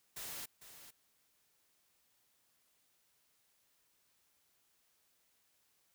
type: noise with echo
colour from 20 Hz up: white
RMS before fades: -45 dBFS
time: 0.16-0.46 s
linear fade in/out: 10 ms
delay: 450 ms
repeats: 1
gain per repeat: -11 dB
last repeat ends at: 0.91 s
effects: white hiss -75 dBFS RMS until 5.94 s